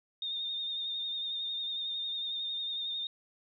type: tone with vibrato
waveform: sine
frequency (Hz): 3661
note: A#7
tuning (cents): -32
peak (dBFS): -33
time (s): 0.22-3.07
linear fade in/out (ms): 2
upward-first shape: triangle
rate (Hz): 11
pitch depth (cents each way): 40
effects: none